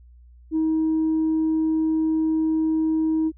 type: tone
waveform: sine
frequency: 317.3 Hz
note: D#4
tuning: 34 cents sharp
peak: -17 dBFS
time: 0.51-3.32 s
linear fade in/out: 50 ms
effects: tanh soft clip ceiling -16 dBFS + added 60 Hz sine -46 dBFS peak until 3.37 s

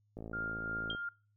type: click train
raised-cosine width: 2 ms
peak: -31 dBFS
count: 44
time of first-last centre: 0.17-0.949 s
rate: 55.2 Hz
type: tone with tremolo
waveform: sine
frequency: 1403 Hz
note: F6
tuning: 8 cents sharp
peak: -35 dBFS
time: 0.33-1.09 s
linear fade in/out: 5 ms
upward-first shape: triangle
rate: 2.9 Hz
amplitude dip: 40%
type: tone with exponential decay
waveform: sine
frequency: 3200 Hz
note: G7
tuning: 35 cents sharp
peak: -32 dBFS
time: 0.9-1.02 s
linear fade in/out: 2 ms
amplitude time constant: 26 ms
effects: noise-tail reverb RT60 0.4 s tail -24 dB re dry + added 104 Hz sine -70 dBFS peak until 1.36 s

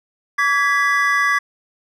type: chord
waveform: triangle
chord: G# diminished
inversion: second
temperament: equal with one note detuned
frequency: 1146.5 / 1661.2 / 1975.5 Hz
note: D6 / G#6 / B6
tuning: -42 / 0 / 0 cents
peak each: -17 dBFS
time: 0.38-1.39 s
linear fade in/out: 10 ms
effects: none

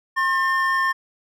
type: tone pair together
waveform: triangle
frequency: 1071 / 1801.2 Hz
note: C6 / A6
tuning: +40 / +40 cents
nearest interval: major sixth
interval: 900 cents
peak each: -19 dBFS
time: 0.16-0.93 s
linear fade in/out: 20 ms
effects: none

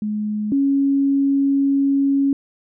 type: tone pair in turn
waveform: sine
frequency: 211.1 / 276.7 Hz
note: G#3 / C#4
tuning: +29 / -3 cents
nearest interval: perfect fourth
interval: 468 cents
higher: second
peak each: -20 / -14 dBFS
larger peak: second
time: 0.02-0.52 / 0.52-2.33 s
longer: second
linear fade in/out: 2 ms
effects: none

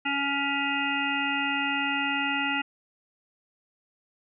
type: harmonic tone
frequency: 280.2 Hz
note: C#4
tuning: 19 cents sharp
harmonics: 1 / 3 / 5 / 7 / 9 / 10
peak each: -32 / -32 / -32 / -32 / -32 / -32 dBFS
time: 0.05-2.62 s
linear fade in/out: 10 ms
effects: none

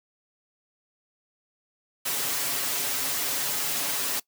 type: noise with comb filter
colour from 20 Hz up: white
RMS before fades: -28 dBFS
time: 2.05-4.2 s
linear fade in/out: 10 ms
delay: 7.1 ms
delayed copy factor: +0.85
effects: noise-tail reverb RT60 0.1 s tail -21 dB re dry + high-pass 150 Hz 12 dB/octave

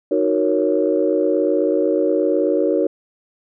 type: chord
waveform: sine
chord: D# minor seventh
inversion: none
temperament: equal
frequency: 311.1 / 370 / 466.2 / 554.4 Hz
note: D#4 / F#4 / A#4 / C#5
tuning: 0 / 0 / 0 / 0 cents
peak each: -20 dBFS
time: 0.11-2.87 s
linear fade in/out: 5 ms
effects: tanh soft clip ceiling -4 dBFS

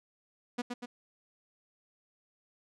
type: tone with echo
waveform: sawtooth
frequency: 243.8 Hz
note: B3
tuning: 22 cents flat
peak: -27 dBFS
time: 0.58-0.62 s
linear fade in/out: 10 ms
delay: 120 ms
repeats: 2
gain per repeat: -4 dB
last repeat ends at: 0.86 s
effects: low-pass 7000 Hz 12 dB/octave

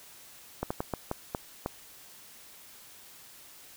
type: slowing click train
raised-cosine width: 1 ms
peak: -16 dBFS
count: 7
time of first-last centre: 0.63-1.661 s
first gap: 75 ms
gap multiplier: 1.33
effects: white hiss -52 dBFS RMS until 3.76 s

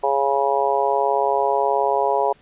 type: harmonic tone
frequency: 138.59 Hz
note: C#3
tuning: in tune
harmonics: 3 / 4 / 5 / 6 / 7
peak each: -23 / -23 / -23 / -23 / -23 dBFS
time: 0.03-2.33 s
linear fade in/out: 10 ms
effects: pink hiss -54 dBFS RMS until 2.41 s + resampled to 8000 Hz

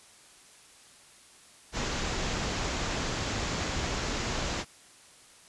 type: low-pass noise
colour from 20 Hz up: pink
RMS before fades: -32 dBFS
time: 1.72-4.65 s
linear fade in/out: 50 ms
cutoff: 7500 Hz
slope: 96 dB/octave
effects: white hiss -55 dBFS RMS until 5.48 s + resampled to 24000 Hz

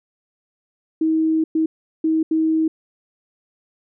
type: tone bursts at uneven times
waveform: sine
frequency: 318.6 Hz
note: D#4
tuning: 41 cents sharp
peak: -15 dBFS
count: 4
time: 1.01-1.44 / 1.55-1.66 / 2.04-2.23 / 2.31-2.68 s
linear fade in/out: 5 ms
effects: none

